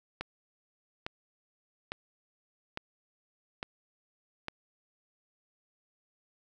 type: click train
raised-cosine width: 0.3 ms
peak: -19 dBFS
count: 6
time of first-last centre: 0.21-4.484 s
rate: 1.17 Hz
effects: none